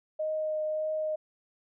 sine tone with vibrato, 620 Hz, D#5, 6 cents flat, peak -28 dBFS, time 0.19-1.16 s, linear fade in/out 10 ms, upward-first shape triangle, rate 1.7 Hz, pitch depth 11 cents each way, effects none

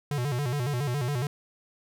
square tone with vibrato, 133.4 Hz, C3, 34 cents sharp, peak -27 dBFS, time 0.11-1.27 s, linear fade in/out 2 ms, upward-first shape square, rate 7.2 Hz, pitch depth 150 cents each way, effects none

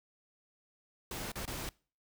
pink noise with dropouts, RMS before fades -40 dBFS, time 1.11-1.69 s, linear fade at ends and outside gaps 1 ms, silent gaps 1.318-1.356 / 1.454-1.477 s, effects noise-tail reverb RT60 0.4 s tail -24 dB re dry

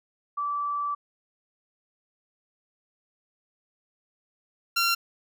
sine / 15% pulse tone pair in turn, 1160 / 1373.1 Hz, D6 / F6, -22 / -30 cents, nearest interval minor third, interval 292 cents, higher second, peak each -26 / -15 dBFS, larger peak second, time 0.37-0.95 / 4.76-4.95 s, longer first, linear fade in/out 10 ms, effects none

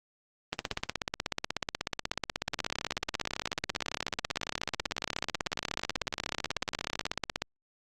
two click trains, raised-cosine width 0.2 ms, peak -15 / -12 dBFS, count 84 / 114, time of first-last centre 2.48-7.066 / 0.53-7.42 s, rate 18.1 / 16.4 Hz, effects Opus 24 kbps

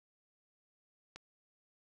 click, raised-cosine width 0.2 ms, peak -30 dBFS, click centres 1.16 s, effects none

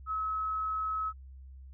sine tone, 1287 Hz, E6, 42 cents flat, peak -30 dBFS, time 0.06-1.13 s, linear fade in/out 50 ms, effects added 66 Hz sine -46 dBFS peak until 1.73 s

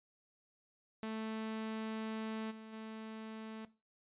sawtooth tone with level steps, 220 Hz, A3, in tune, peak -35 / -46 / -41 dBFS, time 1.03-3.65 s, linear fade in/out 0 ms, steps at 2.5 / 2.72 s, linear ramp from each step 20 ms, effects noise-tail reverb RT60 0.3 s tail -17 dB re dry + resampled to 8000 Hz

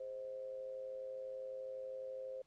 sine tone with amplitude modulation, 523 Hz, C5, 1 cent flat, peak -40 dBFS, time 0-2.42 s, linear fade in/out 5 ms, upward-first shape sine, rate 112 Hz, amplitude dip 55%, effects pink hiss -75 dBFS RMS until 2.46 s + low-pass 7000 Hz 12 dB/octave

